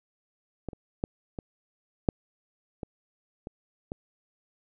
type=clicks; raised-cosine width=2 ms; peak=-20 / -29 / -14 / -22 / -8 / -21 / -24 / -21 dBFS; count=8; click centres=0.687 / 0.732 / 1.039 / 1.388 / 2.088 / 2.832 / 3.471 / 3.919 s; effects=none